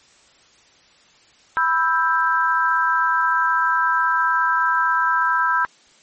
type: chord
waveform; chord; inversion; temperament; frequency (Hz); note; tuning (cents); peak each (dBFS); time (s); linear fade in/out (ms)
sine; E minor; second; just; 988.9 / 1318.5 / 1582.2; B5 / E6 / G6; +2 / 0 / +16; -20; 1.57-5.65; 0
effects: white hiss -53 dBFS RMS until 6.02 s + MP3 32 kbps